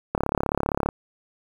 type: click train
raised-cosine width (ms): 1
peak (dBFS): -8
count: 27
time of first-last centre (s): 0.15-0.889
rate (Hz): 35.2
effects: 7-bit